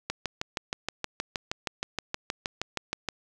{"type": "click train", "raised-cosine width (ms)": 0.2, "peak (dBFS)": -12, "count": 20, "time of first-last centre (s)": [0.1, 3.087], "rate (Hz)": 6.36, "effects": []}